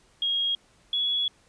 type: tone pair in turn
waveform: sine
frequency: 3273 / 3373 Hz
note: G#7 / G#7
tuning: -26 / +26 cents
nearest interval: minor second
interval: 52 cents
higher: second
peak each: -23 dBFS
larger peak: neither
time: 0.22-0.55 / 0.93-1.28 s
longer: second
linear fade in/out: 2 ms
effects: pink hiss -61 dBFS RMS until 1.48 s + resampled to 22050 Hz